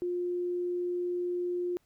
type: tone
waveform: sine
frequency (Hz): 354.4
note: F4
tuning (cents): +25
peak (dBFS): -29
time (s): 0.02-1.77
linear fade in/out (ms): 0
effects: pink hiss -72 dBFS RMS until 1.85 s